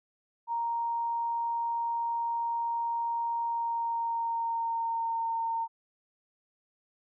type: tone with pitch glide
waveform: sine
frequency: 932.3 to 914.2 Hz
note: A#5 to A#5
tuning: 0 to -34 cents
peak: -28 dBFS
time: 0.47-5.68 s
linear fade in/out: 50 ms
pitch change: -34 cents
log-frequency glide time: 3.44-5.28 s
effects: none